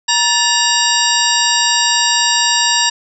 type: harmonic tone with a mistuned harmonic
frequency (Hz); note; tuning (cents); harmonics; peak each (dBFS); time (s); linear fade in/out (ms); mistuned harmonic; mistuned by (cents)
944; A#5; +22; 1 / 2 / 3 / 4 / 5 / 6 / 8; -19 / -19 / -19 / -19 / -19 / -19 / -19; 0.08-2.9; 10; 2; -130
effects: none